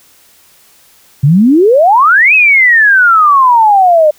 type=exponential two-way sweep; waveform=sine; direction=up then down; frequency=130.7 to 2602 to 592 Hz; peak=-3 dBFS; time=1.23-4.11 s; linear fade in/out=10 ms; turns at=2.34 s; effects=white hiss -45 dBFS RMS until 4.18 s